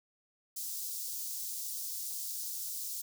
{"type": "high-pass noise", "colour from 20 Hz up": "white", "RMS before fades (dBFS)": -39, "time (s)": [0.56, 3.02], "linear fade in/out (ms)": 10, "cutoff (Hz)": 4800, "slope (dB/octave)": 24, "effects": []}